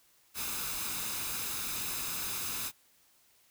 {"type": "noise with comb filter", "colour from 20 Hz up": "white", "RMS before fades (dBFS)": -36, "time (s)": [0.34, 2.72], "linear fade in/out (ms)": 50, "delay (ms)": 0.79, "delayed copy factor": 0.5, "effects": ["white hiss -66 dBFS RMS until 3.5 s"]}